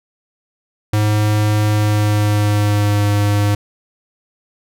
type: tone with pitch glide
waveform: square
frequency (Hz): 105.8 to 102.79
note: G#2 to G#2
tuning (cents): +33 to -17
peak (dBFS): -13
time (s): 0.93-3.55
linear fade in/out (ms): 5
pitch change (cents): -50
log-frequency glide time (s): 1.7-3.1
effects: none